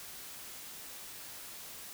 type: silence
effects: white hiss -47 dBFS RMS until 1.93 s